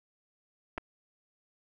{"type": "clicks", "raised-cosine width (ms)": 0.5, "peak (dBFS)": -21, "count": 2, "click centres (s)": [0.778, 0.781], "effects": []}